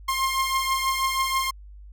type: beating tone pair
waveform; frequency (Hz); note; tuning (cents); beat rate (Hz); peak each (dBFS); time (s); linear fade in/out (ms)
sawtooth; 1061 / 1067.2; C6 / C6; +24 / +34; 6.2; -20 / -24; 0.08-1.51; 10
effects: added 50 Hz sine -41 dBFS peak until 1.92 s